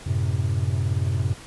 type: chord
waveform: triangle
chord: F# diminished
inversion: none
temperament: equal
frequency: 92.5 / 110 / 130.81 Hz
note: F#2 / A2 / C3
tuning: 0 / 0 / 0 cents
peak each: -22 / -24 / -24 dBFS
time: 0.06-1.34 s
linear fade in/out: 10 ms
effects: pink hiss -43 dBFS RMS until 1.46 s + resampled to 24000 Hz